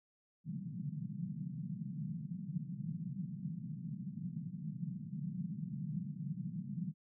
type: band-pass noise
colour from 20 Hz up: white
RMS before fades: -42 dBFS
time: 0.44-6.94 s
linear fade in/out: 50 ms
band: 140 to 190 Hz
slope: 48 dB/octave
effects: none